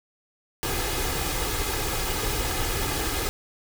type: noise with comb filter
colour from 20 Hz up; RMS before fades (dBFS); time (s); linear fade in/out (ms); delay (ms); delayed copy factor
pink; -27; 0.63-3.29; 0; 2.4; +0.6
effects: none